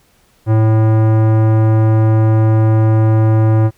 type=tone with tanh clipping; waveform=sine; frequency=110 Hz; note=A2; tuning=in tune; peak=-10 dBFS; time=0.46-3.71 s; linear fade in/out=50 ms; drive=18 dB; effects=pink hiss -54 dBFS RMS until 3.77 s